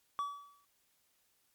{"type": "tone with exponential decay", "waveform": "triangle", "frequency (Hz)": 1144, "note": "D6", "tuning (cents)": -46, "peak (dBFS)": -29, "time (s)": [0.19, 0.65], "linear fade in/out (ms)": 0, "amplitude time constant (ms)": 100, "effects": ["white hiss -74 dBFS RMS until 1.54 s", "MP3 96 kbps"]}